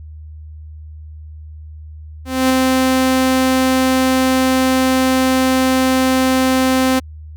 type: tone with ADSR envelope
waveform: sawtooth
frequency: 260 Hz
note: C4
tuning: 11 cents flat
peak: -6 dBFS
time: 2.25-7 s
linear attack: 250 ms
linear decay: 3 ms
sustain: -2 dB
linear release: 16 ms
effects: added 77 Hz sine -31 dBFS peak until 7.36 s